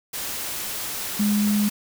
sine tone in noise, 207.7 Hz, G#3, in tune, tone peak -18 dBFS, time 1.19-1.69 s, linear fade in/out 10 ms, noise white, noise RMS -30 dBFS, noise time 0.13-1.7 s, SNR +9 dB, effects none

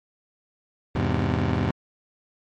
20% pulse chord, E augmented, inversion none, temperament just, 82.41 / 103.01 / 128.76 Hz, E2 / G#2 / B#2, 0 / -14 / -27 cents, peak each -21 dBFS, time 0.95-1.71 s, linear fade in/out 5 ms, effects low-pass 3000 Hz 12 dB/octave + MP3 64 kbps

